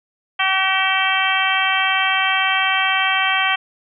harmonic tone with a mistuned harmonic, 381.9 Hz, G4, 45 cents flat, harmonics 2 / 3 / 4 / 5 / 6 / 7 / 8, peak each -23 / -23 / -23 / -23 / -23 / -23 / -23 dBFS, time 0.39-3.56 s, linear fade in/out 10 ms, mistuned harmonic 8, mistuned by +54 cents, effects none

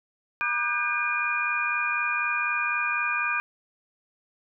sine tone cluster, 960 / 1203 / 1512 / 1596 / 2431 Hz, B5 / D6 / F#6 / G6 / D#7, -49 / +41 / +37 / +31 / -41 cents, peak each -36 / -30 / -33 / -30 / -27 dBFS, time 0.41-3.4 s, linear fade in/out 0 ms, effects none

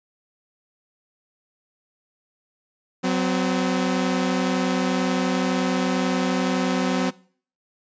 sawtooth tone pair together, 185 / 256.5 Hz, F#3 / C4, 0 / -34 cents, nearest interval tritone, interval 566 cents, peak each -19 dBFS, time 3.03-7.11 s, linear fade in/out 20 ms, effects noise-tail reverb RT60 0.5 s tail -22 dB re dry + resampled to 16000 Hz

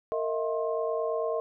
sine tone cluster, 459.4 / 634 / 683 / 1064 Hz, A#4 / D#5 / F5 / C6, -25 / +32 / -39 / +29 cents, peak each -30 / -30 / -38 / -37 dBFS, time 0.12-1.4 s, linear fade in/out 0 ms, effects none

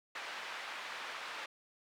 pink band-pass noise, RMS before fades -44 dBFS, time 0.15-1.46 s, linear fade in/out 5 ms, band 1000 to 3000 Hz, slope 12 dB/octave, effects none

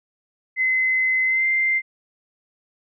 sine tone with pitch glide, 2046 to 2089 Hz, C7 to C7, -39 to -3 cents, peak -17 dBFS, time 0.56-1.82 s, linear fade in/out 50 ms, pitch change +36 cents, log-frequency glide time 1.25-1.46 s, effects none

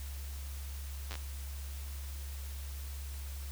slowing click train, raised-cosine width 0.2 ms, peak -24 dBFS, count 5, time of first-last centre 1.11-1.154 s, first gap 9 ms, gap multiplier 1.14, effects added 69 Hz sine -39 dBFS peak until 3.51 s + white hiss -51 dBFS RMS until 3.51 s

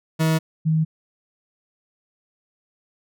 40% pulse / sine tone pair in turn, 159.7 / 158.41 Hz, D#3 / D#3, +45 / +31 cents, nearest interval unison, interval 14 cents, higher first, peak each -16 dBFS, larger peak neither, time 0.19-0.39 / 0.65-0.85 s, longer neither, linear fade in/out 20 ms, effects none

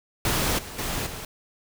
pink noise with level steps, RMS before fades -24 / -38 / -29 / -36 dBFS, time 0.25-1.25 s, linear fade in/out 2 ms, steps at 0.58 / 0.78 / 1.06 s, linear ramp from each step 10 ms, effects none

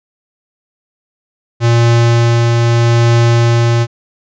square tone with tremolo, 117.5 Hz, A#2, 14 cents sharp, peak -7 dBFS, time 1.6-3.87 s, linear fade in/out 50 ms, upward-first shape triangle, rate 0.8 Hz, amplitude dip 25%, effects resampled to 16000 Hz

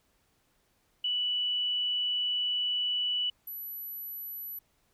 sine tone pair in turn, 2960 / 11840 Hz, F#7 / F#9, 0 / 0 cents, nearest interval 2 octaves, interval 2400 cents, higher second, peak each -27 / -37 dBFS, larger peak first, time 1.04-3.3 / 3.47-4.59 s, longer first, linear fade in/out 5 ms, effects pink hiss -71 dBFS RMS until 4.93 s

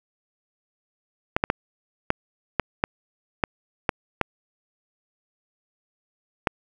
clicks, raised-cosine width 0.5 ms, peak -4 dBFS, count 10, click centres 1.365 / 1.439 / 1.501 / 2.104 / 2.597 / 2.839 / 3.438 / 3.892 / 4.213 / 6.472 s, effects 7-bit

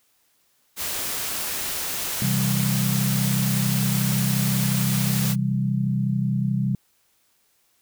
white noise, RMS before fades -28 dBFS, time 0.76-5.36 s, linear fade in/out 50 ms
sine chord, C major, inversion none, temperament equal, 130.81 / 164.81 / 196 Hz, C3 / E3 / G3, 0 / 0 / 0 cents, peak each -23 / -28 / -24 dBFS, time 2.22-6.75 s, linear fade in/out 2 ms
effects white hiss -65 dBFS RMS until 7.81 s

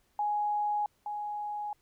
sine tone pair in turn, 833 / 833 Hz, G#5 / G#5, +5 / +5 cents, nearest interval unison, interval 0 cents, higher neither, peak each -27 / -33 dBFS, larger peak first, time 0.19-0.86 / 1.06-1.73 s, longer neither, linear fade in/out 2 ms, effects pink hiss -71 dBFS RMS until 1.81 s

